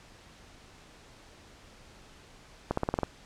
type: accelerating click train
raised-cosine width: 1 ms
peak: -13 dBFS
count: 7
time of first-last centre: 2.71-3.033 s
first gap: 64 ms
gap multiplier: 0.93
effects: pink hiss -54 dBFS RMS until 3.25 s + low-pass 7000 Hz 12 dB/octave